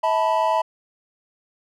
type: chord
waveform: triangle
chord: E suspended fourth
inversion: none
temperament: equal with one note detuned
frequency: 644.9 / 880 / 987.8 Hz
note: E5 / A5 / B5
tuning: -38 / 0 / 0 cents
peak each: -20 dBFS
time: 0.03-0.62 s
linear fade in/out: 10 ms
effects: none